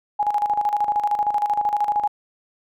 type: tone with tremolo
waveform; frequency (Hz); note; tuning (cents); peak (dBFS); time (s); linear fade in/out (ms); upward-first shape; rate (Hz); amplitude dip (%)
sine; 830.6; G#5; 0; -16; 0.19-2.08; 10; square; 13; 65
effects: none